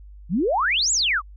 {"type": "exponential two-way sweep", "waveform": "sine", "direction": "up then down", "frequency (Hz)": [146.83, 7902, 1066], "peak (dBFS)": -18, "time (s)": [0.29, 1.22], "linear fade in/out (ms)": 50, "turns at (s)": 0.92, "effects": ["added 50 Hz sine -40 dBFS peak until 1.36 s"]}